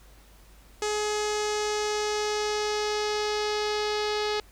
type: tone with low-pass filter sweep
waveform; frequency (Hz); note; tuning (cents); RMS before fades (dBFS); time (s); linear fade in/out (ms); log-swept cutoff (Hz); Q
sawtooth; 421.6; G#4; +26; -28; 0.82-4.4; 2; 6900 to 4600; 2.5
effects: added 50 Hz sine -52 dBFS peak until 4.51 s + pink hiss -57 dBFS RMS until 4.51 s